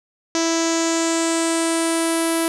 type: tone with low-pass filter sweep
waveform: sawtooth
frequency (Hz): 329.6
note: E4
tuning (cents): 0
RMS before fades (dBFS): -20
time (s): 0.35-2.48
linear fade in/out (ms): 0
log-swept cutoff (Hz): 6100 to 11000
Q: 4.8
effects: none